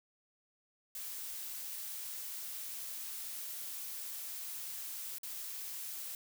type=noise with dropouts; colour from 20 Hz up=blue; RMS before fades=-43 dBFS; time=0.95-6.15 s; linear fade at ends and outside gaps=2 ms; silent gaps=5.184-5.232 s; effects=none